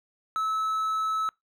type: tone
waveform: triangle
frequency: 1300 Hz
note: E6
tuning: 24 cents flat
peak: -23 dBFS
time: 0.36-1.29 s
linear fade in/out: 0 ms
effects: noise-tail reverb RT60 0.2 s tail -26 dB re dry